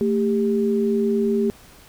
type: tone pair together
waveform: sine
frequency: 223.1 / 398.3 Hz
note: A3 / G4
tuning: +24 / +28 cents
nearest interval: minor seventh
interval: 1004 cents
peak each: -20 dBFS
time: 0.01-1.5 s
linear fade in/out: 0 ms
effects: pink hiss -48 dBFS RMS until 1.88 s